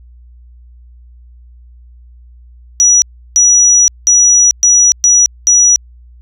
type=tone bursts at uneven times; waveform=sine; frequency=5850 Hz; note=F#8; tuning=21 cents flat; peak=-4 dBFS; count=6; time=2.8-3.02 / 3.36-3.88 / 4.07-4.51 / 4.63-4.92 / 5.04-5.26 / 5.47-5.76 s; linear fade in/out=0 ms; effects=added 60 Hz sine -36 dBFS peak until 6.21 s